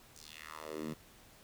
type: tone with high-pass filter sweep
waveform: 10% pulse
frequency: 77.78 Hz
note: D#2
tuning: in tune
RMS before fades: -45 dBFS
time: 0.15-0.94 s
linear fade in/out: 10 ms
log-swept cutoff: 6900 to 160 Hz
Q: 2.4
effects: pink hiss -60 dBFS RMS until 1.43 s